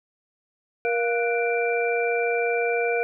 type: tone cluster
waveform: sine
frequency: 471.7 / 697 / 1480 / 2354 Hz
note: A#4 / F5 / F#6 / D7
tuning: +20 / -4 / 0 / +3 cents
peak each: -23 / -28 / -31 / -28 dBFS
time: 0.85-3.03 s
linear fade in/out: 0 ms
effects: none